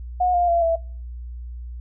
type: tone with pitch steps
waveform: sine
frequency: 725 / 703.5 / 682.7 / 662.5 Hz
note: F#5 / F5 / F5 / E5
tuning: -35 / +12 / -40 / +9 cents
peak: -16 dBFS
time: 0.2-0.76 s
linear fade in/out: 10 ms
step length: 140 ms
effects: noise-tail reverb RT60 0.4 s tail -24 dB re dry + added 60 Hz sine -31 dBFS peak until 1.8 s